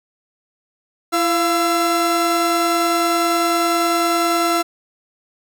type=tone cluster; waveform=45% pulse; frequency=336 / 692 / 1334 Hz; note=E4 / F5 / E6; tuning=+33 / -16 / +20 cents; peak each=-20 dBFS; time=1.12-4.63 s; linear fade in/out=20 ms; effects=none